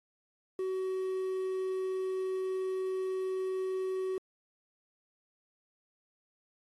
triangle tone with quantisation, 376.3 Hz, F#4, 29 cents sharp, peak -29 dBFS, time 0.59-4.18 s, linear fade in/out 2 ms, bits 9, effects AAC 32 kbps

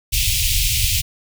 pink band-stop noise, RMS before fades -18 dBFS, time 0.12-1.02 s, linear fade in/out 20 ms, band 120 to 2400 Hz, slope 48 dB/octave, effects none

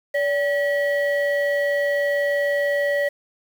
sine tone pair together, 574 / 1930.7 Hz, D5 / B6, -40 / -40 cents, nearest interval octave + major sixth, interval 2100 cents, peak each -18 / -22 dBFS, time 0.14-3.09 s, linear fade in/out 10 ms, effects tanh soft clip ceiling -15 dBFS + 7-bit

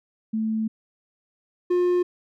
sine / triangle tone pair in turn, 220 / 356.4 Hz, A3 / F4, 0 / +35 cents, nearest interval minor sixth, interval 835 cents, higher second, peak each -22 / -16 dBFS, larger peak second, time 0.33-0.68 / 1.7-2.03 s, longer first, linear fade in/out 10 ms, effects none

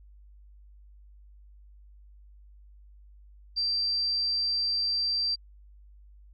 sine tone, 4699 Hz, D8, in tune, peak -25 dBFS, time 3.56-5.36 s, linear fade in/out 20 ms, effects added 50 Hz sine -50 dBFS peak until 6.33 s

